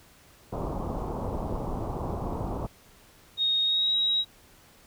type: low-pass noise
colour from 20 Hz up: pink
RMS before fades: -32 dBFS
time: 0.52-2.67 s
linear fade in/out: 10 ms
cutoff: 1100 Hz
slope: 48 dB/octave
type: click train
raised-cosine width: 2 ms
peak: -21 dBFS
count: 5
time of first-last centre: 0.64-2.41 s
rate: 2.26 Hz
type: tone with pitch glide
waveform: sine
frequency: 3729 to 3827 Hz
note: A#7 to A#7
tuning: 0 to +45 cents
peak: -22 dBFS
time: 3.37-4.25 s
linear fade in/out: 50 ms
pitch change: +45 cents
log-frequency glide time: 3.64-3.91 s
effects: pink hiss -56 dBFS RMS until 4.86 s